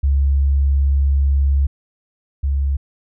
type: tone pair in turn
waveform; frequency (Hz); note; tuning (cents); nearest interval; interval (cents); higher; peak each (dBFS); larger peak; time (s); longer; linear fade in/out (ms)
sine; 69.3 / 69.3; C#2 / C#2; 0 / 0; unison; 0; neither; -12 / -15; first; 0.03-1.67 / 2.43-2.77; first; 10
effects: none